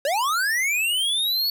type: linear sweep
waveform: square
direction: up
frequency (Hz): 530 to 4465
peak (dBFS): -21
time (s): 0.05-1.5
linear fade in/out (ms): 2
effects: none